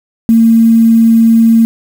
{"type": "tone with quantisation", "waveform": "sine", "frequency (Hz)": 227.4, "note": "A#3", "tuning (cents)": -43, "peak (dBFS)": -3, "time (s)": [0.29, 1.65], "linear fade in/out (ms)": 0, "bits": 5, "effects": []}